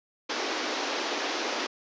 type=band-pass noise; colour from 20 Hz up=pink; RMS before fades=-31 dBFS; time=0.29-1.67 s; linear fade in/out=10 ms; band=270 to 6100 Hz; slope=48 dB/octave; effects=resampled to 16000 Hz